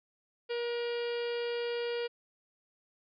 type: harmonic tone with a mistuned harmonic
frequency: 474.6 Hz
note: A#4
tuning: 31 cents sharp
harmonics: 1 / 2 / 3 / 4 / 5 / 6 / 7 / 8 / 9 / 10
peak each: -32 / -48 / -46 / -48 / -47 / -46 / -50 / -57 / -54 / -51 dBFS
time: 0.49-2.08 s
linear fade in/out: 20 ms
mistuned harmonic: 3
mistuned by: +19 cents
effects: none